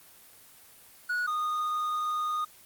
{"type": "tone pair in turn", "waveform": "triangle", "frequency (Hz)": [1461, 1232], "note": ["F#6", "D#6"], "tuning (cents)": [-22, -17], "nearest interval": "minor third", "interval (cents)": 295, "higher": "first", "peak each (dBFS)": -25, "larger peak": "neither", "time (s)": [[1.09, 1.27], [1.27, 2.45]], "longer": "second", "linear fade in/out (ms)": 10, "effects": ["white hiss -54 dBFS RMS until 2.65 s", "Opus 24 kbps"]}